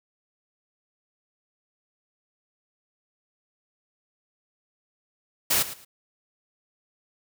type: noise with echo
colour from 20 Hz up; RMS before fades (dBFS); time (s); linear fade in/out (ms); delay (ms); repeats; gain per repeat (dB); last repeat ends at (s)
white; -22; 5.5-5.63; 10; 110; 2; -14; 5.85
effects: none